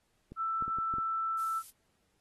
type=clicks; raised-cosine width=3 ms; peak=-32 dBFS; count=6; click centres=0.32 / 0.624 / 0.68 / 0.786 / 0.939 / 0.984 s
type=tone; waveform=sine; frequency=1327 Hz; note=E6; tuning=11 cents sharp; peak=-30 dBFS; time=0.36-1.63 s; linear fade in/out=50 ms
type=noise; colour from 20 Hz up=violet; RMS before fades=-47 dBFS; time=1.38-1.71 s; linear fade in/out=10 ms
effects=pink hiss -75 dBFS RMS until 2.2 s + AAC 32 kbps